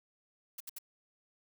blue noise bursts, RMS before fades -43 dBFS, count 3, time 0.58-0.786 s, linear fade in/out 5 ms, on 24 ms, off 67 ms, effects none

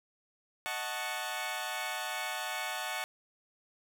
15% pulse chord, D# half-diminished seventh, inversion none, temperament equal, 622.3 / 740 / 880 / 1108.7 Hz, D#5 / F#5 / A5 / C#6, 0 / 0 / 0 / 0 cents, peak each -36 / -32 / -33 / -36 dBFS, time 0.66-3.04 s, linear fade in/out 0 ms, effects none

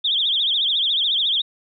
sine tone with vibrato, 3426 Hz, A7, 47 cents flat, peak -17 dBFS, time 0.04-1.42 s, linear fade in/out 10 ms, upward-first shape triangle, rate 14 Hz, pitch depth 190 cents each way, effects none

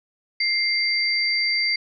sine tone pair together, 2100 / 4668 Hz, C7 / D8, +6 / -11 cents, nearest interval octave + major second, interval 1383 cents, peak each -22 dBFS, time 0.4-1.76 s, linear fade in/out 5 ms, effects none

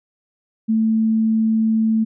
sine tone, 221.5 Hz, A3, 12 cents sharp, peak -14 dBFS, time 0.68-2.05 s, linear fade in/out 20 ms, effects none

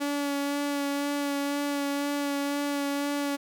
sawtooth tone with vibrato, 284.7 Hz, C#4, 46 cents sharp, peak -23 dBFS, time 0-3.37 s, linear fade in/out 20 ms, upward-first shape sine, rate 2 Hz, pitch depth 16 cents each way, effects none

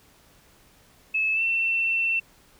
sine tone with pitch glide, 2600 to 2692 Hz, E7 to E7, -24 to +36 cents, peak -21 dBFS, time 1.14-2.2 s, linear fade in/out 10 ms, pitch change +60 cents, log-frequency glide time 1.33-1.42 s, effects pink hiss -57 dBFS RMS until 2.59 s

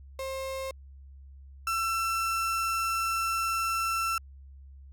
35% pulse tone pair in turn, 532 / 1340.6 Hz, C5 / E6, +29 / +29 cents, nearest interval octave + major third, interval 1600 cents, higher second, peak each -31 / -25 dBFS, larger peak second, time 0.19-0.71 / 1.67-4.18 s, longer second, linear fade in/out 2 ms, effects added 68 Hz sine -46 dBFS peak until 4.92 s

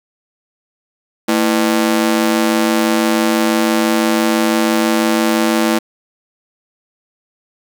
sawtooth ring-modulated tone, 277.2 Hz, C#4, in tune, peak -5 dBFS, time 1.28-5.79 s, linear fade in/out 10 ms, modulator 53 Hz, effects 7-bit

